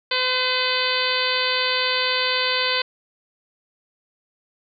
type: harmonic tone with a mistuned harmonic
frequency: 508 Hz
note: B4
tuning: 49 cents sharp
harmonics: 1 / 2 / 3 / 4 / 5 / 6 / 7 / 8 / 9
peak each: -28 / -28 / -28 / -28 / -28 / -28 / -28 / -28 / -28 dBFS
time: 0.11-2.82 s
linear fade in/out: 5 ms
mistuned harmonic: 2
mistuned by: +15 cents
effects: none